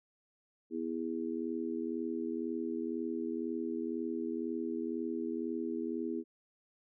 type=harmonic tone; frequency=82 Hz; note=E2; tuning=9 cents flat; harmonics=3 / 4 / 5; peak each=-38 / -37 / -40 dBFS; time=0.7-6.24 s; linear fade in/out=50 ms; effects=none